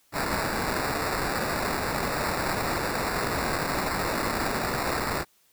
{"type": "noise with sample-and-hold", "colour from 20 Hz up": "white", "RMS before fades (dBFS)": -28, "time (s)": [0.12, 5.25], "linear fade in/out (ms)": 50, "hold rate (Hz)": 3150, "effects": ["white hiss -64 dBFS RMS until 5.52 s"]}